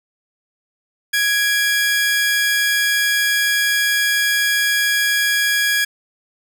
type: tone pair together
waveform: sawtooth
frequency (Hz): 1661.2 / 2368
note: G#6 / D7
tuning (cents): 0 / +14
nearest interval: tritone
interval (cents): 614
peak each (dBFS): -12 / -21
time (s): 1.13-5.85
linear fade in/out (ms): 10
effects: none